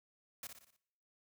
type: noise with echo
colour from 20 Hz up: white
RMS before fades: -45 dBFS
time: 0.43-0.47 s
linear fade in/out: 2 ms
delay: 59 ms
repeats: 5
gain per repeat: -6 dB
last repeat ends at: 0.765 s
effects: noise-tail reverb RT60 0.8 s tail -23 dB re dry + high-pass 80 Hz 12 dB/octave